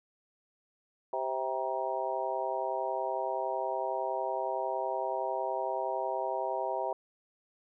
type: harmonic tone with a mistuned harmonic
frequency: 130.81 Hz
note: C3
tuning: in tune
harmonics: 3 / 4 / 5 / 6 / 7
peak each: -39 / -37 / -35 / -37 / -36 dBFS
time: 1.13-6.93 s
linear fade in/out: 2 ms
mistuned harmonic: 7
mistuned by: +49 cents
effects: none